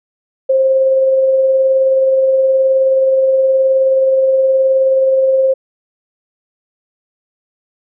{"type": "tone with tremolo", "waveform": "sine", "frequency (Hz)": 530, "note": "C5", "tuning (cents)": 22, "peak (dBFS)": -7, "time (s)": [0.49, 5.54], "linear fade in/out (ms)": 10, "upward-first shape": "triangle", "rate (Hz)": 19, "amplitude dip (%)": 30, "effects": []}